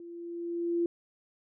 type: tone with level ramp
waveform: sine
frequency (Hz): 342.1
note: F4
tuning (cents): -36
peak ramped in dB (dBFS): -43 to -24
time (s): 0-0.86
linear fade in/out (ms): 2
effects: none